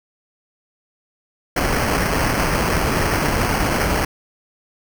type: noise with sample-and-hold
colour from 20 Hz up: pink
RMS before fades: -19 dBFS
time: 1.56-4.05 s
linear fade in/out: 5 ms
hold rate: 3675 Hz
effects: none